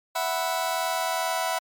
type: chord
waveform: sawtooth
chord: E suspended second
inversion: none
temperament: just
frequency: 659.3 / 741.7 / 988.9 Hz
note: E5 / F#5 / B5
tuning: 0 / +4 / +2 cents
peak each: -25 dBFS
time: 0.15-1.59 s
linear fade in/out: 10 ms
effects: MP3 96 kbps